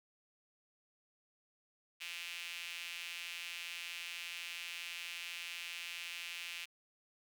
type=tone with high-pass filter; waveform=sawtooth; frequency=172.2 Hz; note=F3; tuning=24 cents flat; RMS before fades=-45 dBFS; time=2-6.66 s; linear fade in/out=20 ms; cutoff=2600 Hz; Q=3.6; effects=none